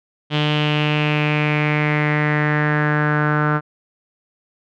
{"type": "tone with low-pass filter sweep", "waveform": "sawtooth", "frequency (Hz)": 150.2, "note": "D3", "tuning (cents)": 39, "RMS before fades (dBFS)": -18, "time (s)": [0.3, 3.61], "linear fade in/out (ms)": 50, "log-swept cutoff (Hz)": [3200, 1400], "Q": 5, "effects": []}